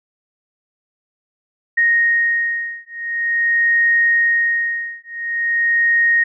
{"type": "beating tone pair", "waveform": "sine", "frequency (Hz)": [1864.7, 1865.16], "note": ["A#6", "A#6"], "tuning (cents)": [0, 0], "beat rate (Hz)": 0.46, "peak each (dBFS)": -17, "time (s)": [1.77, 6.24], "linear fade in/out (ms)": 10, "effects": []}